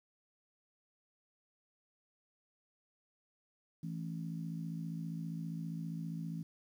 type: harmonic tone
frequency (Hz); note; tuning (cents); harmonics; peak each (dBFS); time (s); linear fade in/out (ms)
55; A1; 0; 3 / 4 / 5; -39 / -46 / -48; 3.83-6.43; 5
effects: 11-bit